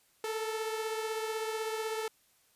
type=beating tone pair; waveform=sawtooth; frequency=438 / 454 Hz; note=A4 / A#4; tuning=-8 / -46 cents; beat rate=16 Hz; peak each=-30 / -37 dBFS; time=0.24-2.08 s; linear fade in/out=2 ms; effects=white hiss -68 dBFS RMS until 2.55 s + resampled to 32000 Hz